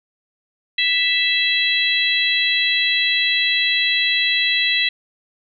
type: harmonic tone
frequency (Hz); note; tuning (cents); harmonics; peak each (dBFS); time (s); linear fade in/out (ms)
660; E5; +2; 3 / 4 / 5 / 6; -21 / -21 / -21 / -21; 0.78-4.89; 5
effects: none